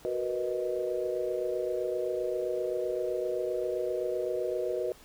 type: chord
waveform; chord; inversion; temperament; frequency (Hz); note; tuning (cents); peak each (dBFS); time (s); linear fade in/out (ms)
sine; B major seventh; second; equal; 370 / 466.2 / 493.9 / 622.3; F#4 / A#4 / B4 / D#5; 0 / 0 / 0 / 0; -33 / -37 / -33 / -35; 0.05-4.92; 0
effects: pink hiss -55 dBFS RMS until 5.04 s